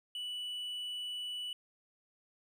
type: tone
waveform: triangle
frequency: 2960 Hz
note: F#7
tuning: in tune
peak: -36 dBFS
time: 0.15-1.53 s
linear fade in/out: 2 ms
effects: none